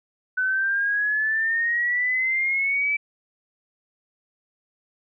sine exponential sweep, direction up, 1500 to 2319 Hz, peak -20 dBFS, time 0.37-2.97 s, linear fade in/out 10 ms, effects none

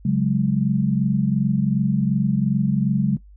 sine chord, C# suspended fourth, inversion none, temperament equal, 138.59 / 185 / 207.7 Hz, C#3 / F#3 / G#3, 0 / 0 / 0 cents, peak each -21 dBFS, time 0.05-3.17 s, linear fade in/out 5 ms, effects noise-tail reverb RT60 0.1 s tail -17 dB re dry + added 50 Hz sine -43 dBFS peak until 3.36 s

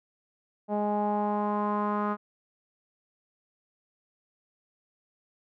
sawtooth tone with low-pass filter sweep, 207.7 Hz, G#3, in tune, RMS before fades -28 dBFS, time 0.68-2.17 s, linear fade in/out 50 ms, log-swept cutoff 740 to 1200 Hz, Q 5, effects none

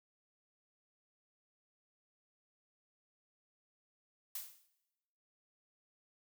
blue noise with exponential decay, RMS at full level -39 dBFS, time 4.35-4.67 s, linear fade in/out 5 ms, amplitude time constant 69 ms, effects noise-tail reverb RT60 1.0 s tail -18 dB re dry

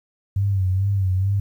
sine tone with vibrato, 96.3 Hz, G2, 30 cents flat, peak -17 dBFS, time 0.36-1.4 s, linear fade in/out 5 ms, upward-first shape sine, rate 2.3 Hz, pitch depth 71 cents each way, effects 9-bit

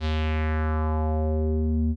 square tone with low-pass filter sweep, 78.1 Hz, D#2, 7 cents sharp, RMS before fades -24 dBFS, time 0-1.96 s, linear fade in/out 50 ms, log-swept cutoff 4100 to 200 Hz, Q 2.4, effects none

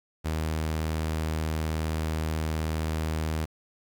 sawtooth tone, 78.9 Hz, D#2, 25 cents sharp, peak -23 dBFS, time 0.24-3.46 s, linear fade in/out 20 ms, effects 9-bit

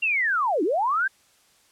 sine linear two-way sweep, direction down then up, 2794 to 283.1 to 1628 Hz, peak -20 dBFS, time 0.02-1.08 s, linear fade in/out 10 ms, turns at 0.63 s, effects white hiss -60 dBFS RMS until 1.71 s + low-pass 10000 Hz 12 dB/octave

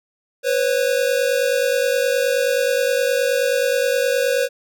square tone pair together, 495.5 / 545 Hz, B4 / C#5, +6 / -29 cents, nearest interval major second, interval 165 cents, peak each -20 dBFS, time 0.43-4.49 s, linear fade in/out 50 ms, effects none

